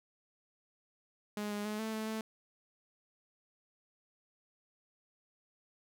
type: tone with pitch steps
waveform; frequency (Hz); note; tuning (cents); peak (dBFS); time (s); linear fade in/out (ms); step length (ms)
sawtooth; 208.5 / 206.5 / 212.1 / 220.6 / 218.3 / 219.9; G#3 / G#3 / G#3 / A3 / A3 / A3; +7 / -10 / +37 / +5 / -13 / -1; -32; 1.37-2.21; 2; 140
effects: none